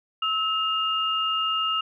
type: tone pair together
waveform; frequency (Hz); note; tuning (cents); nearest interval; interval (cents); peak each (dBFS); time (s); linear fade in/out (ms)
sine; 1293.6 / 2823; E6 / F7; -33 / +18; octave + major second; 1351; -25; 0.22-1.81; 5
effects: none